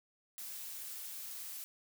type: noise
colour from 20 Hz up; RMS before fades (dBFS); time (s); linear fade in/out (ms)
blue; -45; 0.38-1.64; 0
effects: none